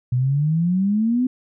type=exponential sweep; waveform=sine; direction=up; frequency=121.5 to 258.9 Hz; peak=-16 dBFS; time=0.12-1.27 s; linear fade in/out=5 ms; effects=none